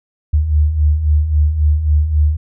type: beating tone pair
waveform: sine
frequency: 72.7 / 76.4 Hz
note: D2 / D#2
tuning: -17 / -31 cents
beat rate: 3.7 Hz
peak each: -18 / -11 dBFS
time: 0.33-2.37 s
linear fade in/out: 10 ms
effects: none